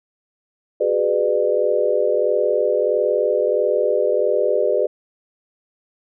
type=chord; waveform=sine; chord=G# half-diminished seventh; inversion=third; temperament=just; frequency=373.8 / 415.3 / 498.4 / 598 Hz; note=F#4 / G#4 / B4 / D5; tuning=+18 / 0 / +16 / +31 cents; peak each=-24 / -21 / -20 / -20 dBFS; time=0.8-4.87 s; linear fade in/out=10 ms; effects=none